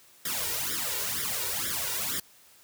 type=noise with flanger; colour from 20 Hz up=white; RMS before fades=-31 dBFS; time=0.25-2.2 s; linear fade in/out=5 ms; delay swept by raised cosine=0.56 to 2.16 ms; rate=2.1 Hz; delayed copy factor=+0.95; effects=white hiss -57 dBFS RMS until 2.63 s + high-pass 60 Hz 12 dB/octave